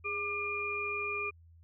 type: tone cluster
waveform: sine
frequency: 411.8 / 1192 / 2415 Hz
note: G#4 / D6 / D7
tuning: -15 / +25 / +48 cents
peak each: -40 / -39 / -34 dBFS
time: 0.04-1.31 s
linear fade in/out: 20 ms
effects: added 83 Hz sine -55 dBFS peak until 1.63 s